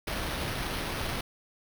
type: noise with sample-and-hold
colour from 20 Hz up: pink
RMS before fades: -33 dBFS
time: 0.07-1.21 s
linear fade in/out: 5 ms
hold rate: 7350 Hz
effects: none